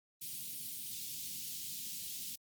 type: band-stop noise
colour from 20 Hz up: white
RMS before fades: -43 dBFS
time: 0.21-2.36 s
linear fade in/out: 10 ms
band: 250 to 3000 Hz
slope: 24 dB/octave
effects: high-pass 100 Hz 12 dB/octave + Opus 32 kbps